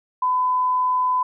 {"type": "tone", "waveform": "sine", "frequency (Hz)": 1007, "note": "B5", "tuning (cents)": 33, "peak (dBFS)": -17, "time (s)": [0.22, 1.23], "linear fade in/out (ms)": 5, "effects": []}